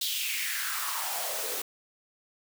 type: noise with high-pass filter sweep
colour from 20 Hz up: white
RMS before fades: -32 dBFS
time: 0.01-1.62 s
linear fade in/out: 5 ms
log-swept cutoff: 3700 to 390 Hz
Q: 4.1
effects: none